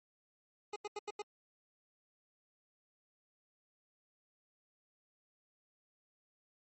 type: tone bursts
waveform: 25% pulse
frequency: 415.3 Hz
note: G#4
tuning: in tune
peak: -35 dBFS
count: 5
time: 0.73-1.221 s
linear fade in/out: 5 ms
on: 31 ms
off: 84 ms
effects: MP3 32 kbps